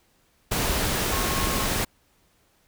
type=tone in noise; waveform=sine; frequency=1085 Hz; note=C#6; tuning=37 cents flat; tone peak=-32 dBFS; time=1.12-1.66 s; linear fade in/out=10 ms; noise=pink; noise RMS=-25 dBFS; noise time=0.51-1.85 s; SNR=-10 dB; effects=pink hiss -64 dBFS RMS until 2.67 s